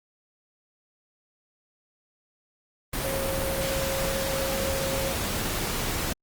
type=tone in noise; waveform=sine; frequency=540 Hz; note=C#5; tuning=45 cents flat; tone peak=-29 dBFS; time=3.04-5.13 s; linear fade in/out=5 ms; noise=pink; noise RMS=-29 dBFS; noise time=2.93-6.13 s; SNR=-3 dB; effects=Opus 32 kbps